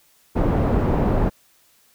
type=low-pass noise; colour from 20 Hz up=pink; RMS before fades=-19 dBFS; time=0.35-1.3 s; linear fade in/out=20 ms; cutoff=720 Hz; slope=12 dB/octave; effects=white hiss -58 dBFS RMS until 1.94 s